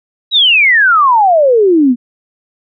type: exponential sweep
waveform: sine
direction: down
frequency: 3951 to 233.1 Hz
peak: -5 dBFS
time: 0.31-1.96 s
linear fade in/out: 50 ms
effects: none